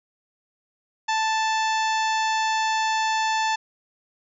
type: harmonic tone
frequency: 880 Hz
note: A5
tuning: in tune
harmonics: 1 / 2 / 3 / 4 / 5 / 6 / 7 / 8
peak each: -22 / -28 / -32 / -34 / -36 / -38 / -39 / -40 dBFS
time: 1.08-3.56 s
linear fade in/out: 10 ms
effects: none